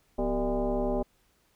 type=tone with frequency modulation; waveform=sine; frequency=175.5 Hz; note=F3; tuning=9 cents sharp; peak=-25 dBFS; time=0.18-1.03 s; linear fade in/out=10 ms; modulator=211 Hz; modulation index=2.7; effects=pink hiss -68 dBFS RMS until 1.55 s